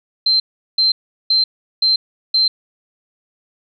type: tone bursts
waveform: sine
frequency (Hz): 4121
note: C8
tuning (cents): -27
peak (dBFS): -11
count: 5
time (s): 0.26-2.48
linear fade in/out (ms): 5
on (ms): 140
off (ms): 380
effects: none